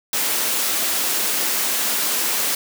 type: high-pass noise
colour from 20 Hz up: white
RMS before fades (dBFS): -21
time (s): 0.13-2.55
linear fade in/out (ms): 2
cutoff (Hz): 200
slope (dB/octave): 24
effects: none